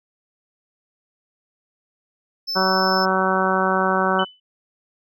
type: tone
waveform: triangle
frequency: 5274 Hz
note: E8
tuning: in tune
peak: -22 dBFS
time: 2.47-3.06 s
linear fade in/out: 20 ms
type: harmonic tone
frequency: 188.7 Hz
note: F#3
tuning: 34 cents sharp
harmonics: 1 / 2 / 3 / 4 / 5 / 6 / 7 / 8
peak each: -25 / -25 / -25 / -25 / -25 / -25 / -25 / -25 dBFS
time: 2.55-4.25 s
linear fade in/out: 20 ms
type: tone with exponential decay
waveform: sine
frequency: 3003 Hz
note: F#7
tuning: 25 cents sharp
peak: -22 dBFS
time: 4.19-4.4 s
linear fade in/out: 5 ms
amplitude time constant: 45 ms
effects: none